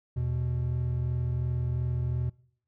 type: tone pair together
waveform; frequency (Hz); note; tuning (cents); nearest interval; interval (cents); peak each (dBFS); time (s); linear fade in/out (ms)
triangle; 80.65 / 123.47; E2 / B2; -37 / 0; perfect fifth; 737; -30 / -26; 0.16-2.3; 10
effects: noise-tail reverb RT60 0.6 s tail -23 dB re dry